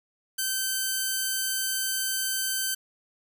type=tone; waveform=5% pulse; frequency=1544 Hz; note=G6; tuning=27 cents flat; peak=-15 dBFS; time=0.38-2.75 s; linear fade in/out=10 ms; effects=none